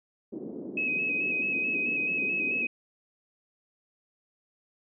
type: band-pass noise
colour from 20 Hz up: pink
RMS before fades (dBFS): -39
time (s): 0.32-2.67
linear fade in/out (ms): 10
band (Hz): 220 to 410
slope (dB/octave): 24
type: tone with vibrato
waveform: sine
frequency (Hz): 2546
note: D#7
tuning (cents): +39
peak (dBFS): -26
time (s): 0.77-2.67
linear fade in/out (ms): 5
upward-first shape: square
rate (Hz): 4.6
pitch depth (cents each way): 20
effects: none

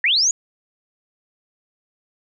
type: linear sweep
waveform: sine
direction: up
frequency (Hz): 1760 to 6950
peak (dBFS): -14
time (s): 0.04-0.31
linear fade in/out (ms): 2
effects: none

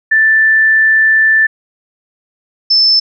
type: tone pair in turn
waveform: sine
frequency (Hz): 1765 / 5274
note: A6 / E8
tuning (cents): +5 / 0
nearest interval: octave + perfect fifth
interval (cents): 1895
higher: second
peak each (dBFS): -6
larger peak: neither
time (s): 0.11-1.47 / 2.7-3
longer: first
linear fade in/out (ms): 10
effects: none

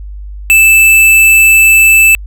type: tone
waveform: square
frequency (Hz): 2637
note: E7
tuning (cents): 0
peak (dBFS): -3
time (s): 0.5-2.15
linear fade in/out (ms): 0
effects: added 50 Hz sine -22 dBFS peak until 2.26 s

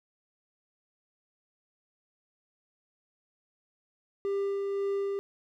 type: tone with tremolo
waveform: triangle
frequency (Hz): 397.2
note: G4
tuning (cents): +23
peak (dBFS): -25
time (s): 4.25-5.19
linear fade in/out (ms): 0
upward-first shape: sine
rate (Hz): 1.9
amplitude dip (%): 25
effects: none

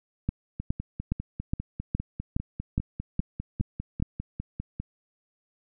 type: two click trains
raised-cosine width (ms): 5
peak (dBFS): -20 / -13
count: 22 / 10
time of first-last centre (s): 0.6-4.8 / 0.29-4.024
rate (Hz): 5 / 2.41
effects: none

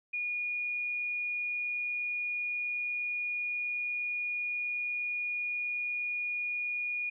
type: tone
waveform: sine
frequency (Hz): 2443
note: D#7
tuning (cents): -32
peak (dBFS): -31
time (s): 0.13-7.1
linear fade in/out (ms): 10
effects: none

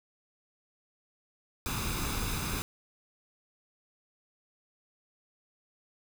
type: noise with comb filter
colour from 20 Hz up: pink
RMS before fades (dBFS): -33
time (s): 1.66-2.62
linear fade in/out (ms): 0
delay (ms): 0.8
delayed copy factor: +0.6
effects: none

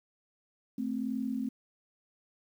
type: tone pair together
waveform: sine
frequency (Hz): 220 / 261.5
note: A3 / C4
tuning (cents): 0 / -1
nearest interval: minor third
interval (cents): 299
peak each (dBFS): -34 / -33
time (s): 0.78-1.49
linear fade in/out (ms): 5
effects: 10-bit

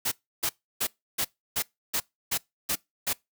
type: noise bursts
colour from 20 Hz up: white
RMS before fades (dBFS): -27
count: 9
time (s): 0.05-3.133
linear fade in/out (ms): 10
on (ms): 67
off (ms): 310
effects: noise-tail reverb RT60 0.2 s tail -24 dB re dry

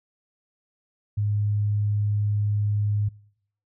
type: tone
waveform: sine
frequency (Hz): 103.83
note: G#2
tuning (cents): 0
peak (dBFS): -21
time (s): 1.17-3.09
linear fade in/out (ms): 10
effects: noise-tail reverb RT60 0.7 s tail -25 dB re dry

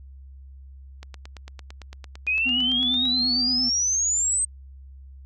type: click train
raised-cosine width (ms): 0.2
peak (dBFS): -23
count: 19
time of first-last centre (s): 1.03-3.055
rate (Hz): 8.89
type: exponential sweep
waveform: sine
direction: up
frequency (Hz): 2460 to 8372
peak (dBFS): -20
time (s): 2.27-4.45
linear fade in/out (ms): 5
type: tone with vibrato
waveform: triangle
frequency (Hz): 249.1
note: B3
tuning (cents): +15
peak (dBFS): -26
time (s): 2.45-3.7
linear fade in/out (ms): 20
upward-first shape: square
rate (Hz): 8.8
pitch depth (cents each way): 41
effects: added 67 Hz sine -41 dBFS peak until 5.25 s

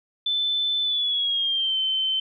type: tone with pitch glide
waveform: sine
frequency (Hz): 3520 to 3082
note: A7 to G7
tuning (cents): 0 to -30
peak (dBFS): -21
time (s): 0.26-2.2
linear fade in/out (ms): 5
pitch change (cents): -230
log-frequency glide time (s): 0.82-1.78
effects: none

